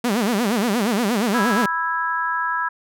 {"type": "tone with vibrato", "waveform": "sawtooth", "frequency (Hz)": 220, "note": "A3", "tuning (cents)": 0, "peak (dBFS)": -14, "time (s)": [0.04, 1.66], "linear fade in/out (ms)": 5, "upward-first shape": "sine", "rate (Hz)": 8.5, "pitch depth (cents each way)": 220}
{"type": "harmonic tone", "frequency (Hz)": 329.6, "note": "E4", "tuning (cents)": 0, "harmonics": [3, 4, 5], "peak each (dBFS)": [-24, -25, -24], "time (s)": [1.34, 2.69], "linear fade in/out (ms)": 10}
{"effects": []}